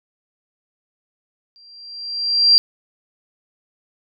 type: tone with exponential growth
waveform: sine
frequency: 4736 Hz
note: D8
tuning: 14 cents sharp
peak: -6 dBFS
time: 1.56-2.58 s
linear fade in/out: 0 ms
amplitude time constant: 220 ms
effects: none